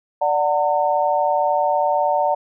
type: chord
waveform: sine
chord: D augmented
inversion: none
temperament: equal with one note detuned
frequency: 587.3 / 740 / 908.9 Hz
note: D5 / F#5 / A#5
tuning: 0 / 0 / -44 cents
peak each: -20 dBFS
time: 0.21-2.35 s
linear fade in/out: 10 ms
effects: none